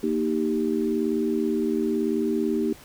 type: chord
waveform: sine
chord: Eb major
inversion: second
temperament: equal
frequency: 233.1 / 311.1 / 392 Hz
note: Bb3 / Eb4 / G4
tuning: 0 / 0 / 0 cents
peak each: -26 dBFS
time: 0.03-2.73 s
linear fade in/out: 5 ms
effects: pink hiss -48 dBFS RMS until 2.84 s